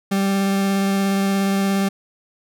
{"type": "tone with vibrato", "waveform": "40% pulse", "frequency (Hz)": 196, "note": "G3", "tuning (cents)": 0, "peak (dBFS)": -16, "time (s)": [0.11, 1.89], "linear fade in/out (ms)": 10, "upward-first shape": "triangle", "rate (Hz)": 17, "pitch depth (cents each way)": 12, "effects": []}